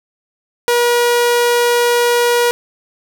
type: tone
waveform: sawtooth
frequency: 480 Hz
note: B4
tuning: 49 cents flat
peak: -7 dBFS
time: 0.68-2.51 s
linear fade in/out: 0 ms
effects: none